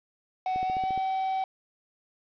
triangle tone with pitch glide, 747 to 763.1 Hz, F#5 to G5, +16 to -47 cents, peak -24 dBFS, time 0.46-1.44 s, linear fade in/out 2 ms, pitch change +37 cents, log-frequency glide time 0.63-0.94 s
click train, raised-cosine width 2 ms, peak -26 dBFS, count 7, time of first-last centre 0.56-0.977 s, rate 14.4 Hz
effects resampled to 11025 Hz + 8-bit

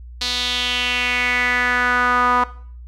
sawtooth tone with band-pass filter sweep, 246.9 Hz, B3, in tune, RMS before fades -19 dBFS, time 0.21-2.44 s, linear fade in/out 5 ms, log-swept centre 4200 to 1100 Hz, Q 3.8, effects noise-tail reverb RT60 0.5 s tail -17 dB re dry + added 60 Hz sine -34 dBFS peak until 2.87 s

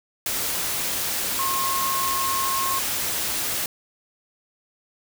sine tone in noise, 1076 Hz, C6, 48 cents sharp, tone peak -24 dBFS, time 1.39-2.79 s, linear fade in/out 2 ms, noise white, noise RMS -26 dBFS, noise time 0.26-3.66 s, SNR -1 dB, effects none

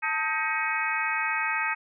harmonic tone with a mistuned harmonic, 316.2 Hz, D#4, 28 cents sharp, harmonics 3 / 4 / 5 / 6 / 7 / 8, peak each -32 / -32 / -32 / -32 / -32 / -32 dBFS, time 0.02-1.75 s, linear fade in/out 20 ms, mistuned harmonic 3, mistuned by -110 cents, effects none

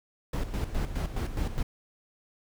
brown noise with tremolo, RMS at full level -28 dBFS, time 0.33-1.63 s, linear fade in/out 5 ms, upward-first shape square, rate 4.8 Hz, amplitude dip 65%, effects none

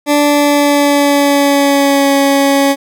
20% pulse tone with pitch glide, 291.9 to 277.8 Hz, D4 to C#4, -10 to +4 cents, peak -3 dBFS, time 0.06-2.76 s, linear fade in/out 50 ms, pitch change -86 cents, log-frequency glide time 0.2-2.13 s, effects none

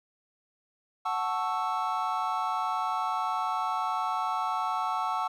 triangle chord, F# minor seventh, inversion none, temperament equal, 740 / 880 / 1108.7 / 1318.5 Hz, F#5 / A5 / C#6 / E6, 0 / 0 / 0 / 0 cents, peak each -31 dBFS, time 1.05-5.28 s, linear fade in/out 10 ms, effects none

